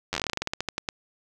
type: slowing click train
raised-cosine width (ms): 0.2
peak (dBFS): -10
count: 19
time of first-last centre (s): 0.13-0.888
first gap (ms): 10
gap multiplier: 1.15
effects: none